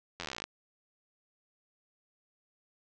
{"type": "slowing click train", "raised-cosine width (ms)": 0.2, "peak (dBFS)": -20, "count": 17, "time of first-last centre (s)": [0.2, 0.44], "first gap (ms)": 11, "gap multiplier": 1.04, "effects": ["low-pass 7000 Hz 12 dB/octave", "10-bit"]}